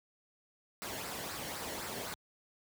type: noise with flanger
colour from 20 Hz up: pink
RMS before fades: -41 dBFS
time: 0.82-2.14 s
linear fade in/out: 0 ms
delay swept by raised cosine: 0.3 to 0.83 ms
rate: 3.9 Hz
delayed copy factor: -0.5
effects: high-pass 80 Hz 12 dB/octave